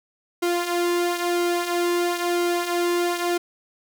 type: tone with flanger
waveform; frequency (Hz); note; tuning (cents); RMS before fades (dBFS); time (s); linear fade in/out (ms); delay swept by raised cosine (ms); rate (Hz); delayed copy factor
sawtooth; 349.1; F4; -1; -23; 0.42-3.38; 10; 1.7 to 4.2; 1; -0.55
effects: none